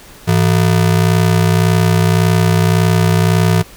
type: ring-modulated tone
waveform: square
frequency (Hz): 135.9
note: C#3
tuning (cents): -34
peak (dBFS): -7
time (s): 0.27-3.63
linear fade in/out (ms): 20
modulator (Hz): 30.9
effects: pink hiss -39 dBFS RMS until 3.76 s